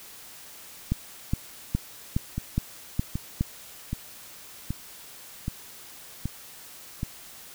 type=two click trains; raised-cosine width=5 ms; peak=-11 / -16 dBFS; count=7 / 7; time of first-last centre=0.92-3.41 / 2.38-7.031 s; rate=2.41 / 1.29 Hz; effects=white hiss -46 dBFS RMS until 7.54 s